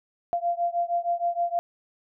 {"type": "beating tone pair", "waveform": "sine", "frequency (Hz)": [689, 695.4], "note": ["F5", "F5"], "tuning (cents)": [-24, -8], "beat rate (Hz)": 6.4, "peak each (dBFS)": [-26, -27], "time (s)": [0.33, 1.59], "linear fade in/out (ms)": 0, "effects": []}